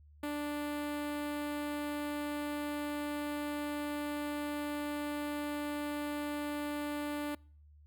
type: tone with notch filter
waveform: sawtooth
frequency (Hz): 293.7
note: D4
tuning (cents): 0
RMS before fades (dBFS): -37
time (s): 0.23-7.35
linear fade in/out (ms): 5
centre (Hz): 5800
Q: 1.1
effects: noise-tail reverb RT60 0.5 s tail -26 dB re dry + added 74 Hz sine -56 dBFS peak until 7.86 s